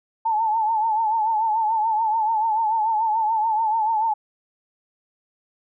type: tone with vibrato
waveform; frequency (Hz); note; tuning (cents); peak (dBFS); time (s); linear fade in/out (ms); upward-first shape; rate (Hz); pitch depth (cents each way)
sine; 880; A5; 0; -18; 0.25-4.14; 10; triangle; 6.9; 87
effects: none